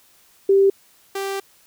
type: tone pair in turn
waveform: sine / sawtooth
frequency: 392 / 392 Hz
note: G4 / G4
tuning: 0 / 0 cents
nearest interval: unison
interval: 0 cents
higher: neither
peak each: -11 / -20 dBFS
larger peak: first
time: 0.49-0.7 / 1.15-1.4 s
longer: second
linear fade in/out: 5 ms
effects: white hiss -55 dBFS RMS until 1.66 s